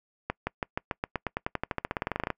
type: accelerating click train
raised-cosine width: 0.5 ms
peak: -13 dBFS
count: 25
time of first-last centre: 0.3-2.303 s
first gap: 170 ms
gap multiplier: 0.93
effects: noise-tail reverb RT60 0.1 s tail -26 dB re dry